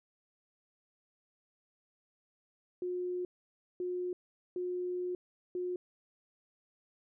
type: tone bursts at uneven times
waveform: sine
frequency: 359.9 Hz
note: F#4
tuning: 48 cents flat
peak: -33 dBFS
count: 4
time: 2.82-3.25 / 3.8-4.13 / 4.56-5.15 / 5.55-5.76 s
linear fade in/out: 2 ms
effects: none